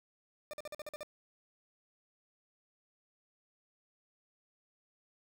40% pulse tone bursts, 600 Hz, D5, 37 cents sharp, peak -40 dBFS, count 8, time 0.51-1.031 s, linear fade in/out 0 ms, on 24 ms, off 47 ms, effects none

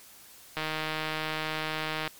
click train, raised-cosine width 0.3 ms, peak -15 dBFS, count 236, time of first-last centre 0.57-2.076 s, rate 156 Hz, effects white hiss -52 dBFS RMS until 2.19 s + MP3 96 kbps

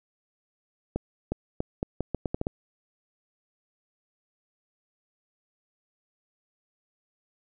accelerating click train, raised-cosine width 2 ms, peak -14 dBFS, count 10, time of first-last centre 0.96-2.469 s, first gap 360 ms, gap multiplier 0.79, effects none

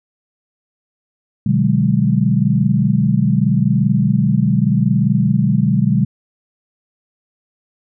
sine chord, G# half-diminished seventh, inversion first, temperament just, 124.59 / 149.51 / 186.89 / 207.7 Hz, B2 / D3 / F#3 / G#3, +16 / +31 / +18 / 0 cents, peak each -17 dBFS, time 1.46-6.05 s, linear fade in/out 5 ms, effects none

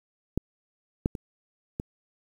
clicks, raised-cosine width 3 ms, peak -12 / -10 / -21 / -17 dBFS, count 4, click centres 0.376 / 1.059 / 1.152 / 1.799 s, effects 8-bit

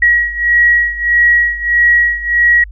sine beating tone pair, 1909 / 1910.6 Hz, A#6 / A#6, +41 / +42 cents, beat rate 1.6 Hz, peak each -10 / -13 dBFS, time 0.02-2.64 s, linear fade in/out 5 ms, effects added 50 Hz sine -28 dBFS peak until 2.71 s

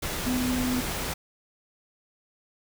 sine tone in noise, 251.4 Hz, B3, 31 cents sharp, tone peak -25 dBFS, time 0.26-0.81 s, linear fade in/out 10 ms, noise pink, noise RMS -31 dBFS, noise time 0.02-1.14 s, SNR +3 dB, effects none

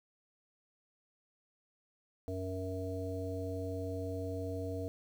harmonic tone, 93.5 Hz, F#2, 19 cents sharp, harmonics 1 / 3 / 5 / 7, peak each -39 / -42 / -41 / -44 dBFS, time 2.28-4.88 s, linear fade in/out 0 ms, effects 10-bit

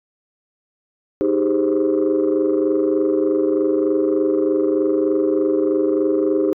sine chord, Ab major seventh, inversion second, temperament equal, 311.1 / 392 / 415.3 / 523.3 Hz, Eb4 / G4 / Ab4 / C5, 0 / 0 / 0 / 0 cents, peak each -18 / -18 / -22 / -22 dBFS, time 1.21-6.53 s, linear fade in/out 0 ms, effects tanh soft clip ceiling -9 dBFS

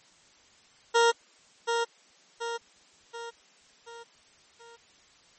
20% pulse tone with echo, 466.2 Hz, A#4, in tune, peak -14 dBFS, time 0.94-1.12 s, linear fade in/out 20 ms, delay 730 ms, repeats 5, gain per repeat -6 dB, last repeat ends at 4.77 s, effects white hiss -59 dBFS RMS until 5.38 s + MP3 32 kbps

